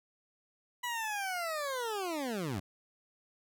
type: linear sweep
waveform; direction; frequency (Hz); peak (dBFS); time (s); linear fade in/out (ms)
20% pulse; down; 987.8 to 84.2; -29; 0.83-2.6; 10
effects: none